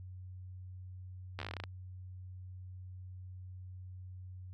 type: slowing click train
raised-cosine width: 0.3 ms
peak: -24 dBFS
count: 12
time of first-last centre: 1.39-1.638 s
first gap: 12 ms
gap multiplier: 1.12
effects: added 92 Hz sine -45 dBFS peak until 4.53 s